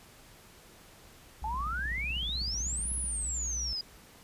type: tone with vibrato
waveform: triangle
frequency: 60.2 Hz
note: B1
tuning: 44 cents flat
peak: -34 dBFS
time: 1.42-3.73 s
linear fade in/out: 0 ms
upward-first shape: square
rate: 3.3 Hz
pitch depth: 56 cents each way
type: exponential two-way sweep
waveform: sine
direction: up then down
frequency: 838 to 10690 to 4866 Hz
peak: -32 dBFS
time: 1.44-3.81 s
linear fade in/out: 2 ms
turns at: 2.93 s
type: click train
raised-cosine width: 5 ms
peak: -33 dBFS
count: 26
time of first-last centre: 1.48-3.042 s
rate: 16 Hz
effects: pink hiss -55 dBFS RMS until 4.23 s + resampled to 32000 Hz